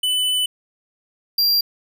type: tone pair in turn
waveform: square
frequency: 2998 / 4750 Hz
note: F#7 / D8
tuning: +22 / +19 cents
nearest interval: minor sixth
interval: 797 cents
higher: second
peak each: -18 / -15 dBFS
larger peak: second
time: 0.03-0.46 / 1.38-1.61 s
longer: first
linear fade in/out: 5 ms
effects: none